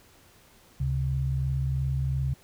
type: tone pair together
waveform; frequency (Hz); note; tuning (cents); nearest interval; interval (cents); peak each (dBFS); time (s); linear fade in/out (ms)
sine; 71.06 / 133.9; C#2 / C3; +44 / +40; major seventh; 1096; -29 / -26; 0.8-2.34; 5
effects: pink hiss -57 dBFS RMS until 2.43 s